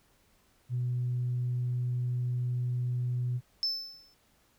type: tone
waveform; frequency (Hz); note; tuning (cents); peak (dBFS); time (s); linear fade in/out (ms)
sine; 123.47; B2; 0; -27; 0.69-3.41; 50
type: tone with exponential decay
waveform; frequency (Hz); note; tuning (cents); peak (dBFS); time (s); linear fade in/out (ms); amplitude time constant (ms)
triangle; 5274; E8; 0; -22; 3.63-4.14; 0; 110
effects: tanh soft clip ceiling -24 dBFS + pink hiss -67 dBFS RMS until 4.58 s